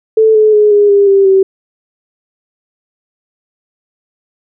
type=tone with pitch steps; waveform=sine; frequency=440 / 430.2 / 420.6 / 411.2 / 402.1 / 393.1 / 384.4 Hz; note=A4 / A4 / G#4 / G#4 / G4 / G4 / G4; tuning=0 / -39 / +22 / -17 / +44 / +5 / -34 cents; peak=-4 dBFS; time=0.17-1.43 s; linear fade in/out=5 ms; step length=180 ms; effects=none